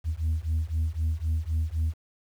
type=beating tone pair; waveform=sine; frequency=77.78 / 81.68 Hz; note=D#2 / E2; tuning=0 / -15 cents; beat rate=3.9 Hz; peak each=-26 dBFS; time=0.04-1.94 s; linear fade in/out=50 ms; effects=tanh soft clip ceiling -21 dBFS + 9-bit